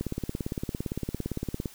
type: click train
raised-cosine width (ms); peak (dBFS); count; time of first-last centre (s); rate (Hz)
3; -17; 30; 0.01-1.658; 17.6
effects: white hiss -51 dBFS RMS until 1.74 s